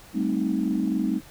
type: chord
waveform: sine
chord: A half-diminished seventh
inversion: third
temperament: equal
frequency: 196 / 220 / 261.6 / 311.1 Hz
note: G3 / A3 / C4 / Eb4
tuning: 0 / 0 / 0 / 0 cents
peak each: -27 dBFS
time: 0.13-1.21 s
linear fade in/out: 50 ms
effects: tanh soft clip ceiling -13 dBFS + pink hiss -49 dBFS RMS until 1.3 s